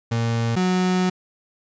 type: tone pair in turn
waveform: 35% pulse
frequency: 115.6 / 183.5 Hz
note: A#2 / F#3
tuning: -14 / -14 cents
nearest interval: minor sixth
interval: 800 cents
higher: second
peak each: -18 / -16 dBFS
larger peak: second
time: 0.11-0.56 / 0.56-1.1 s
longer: second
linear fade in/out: 10 ms
effects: resampled to 16000 Hz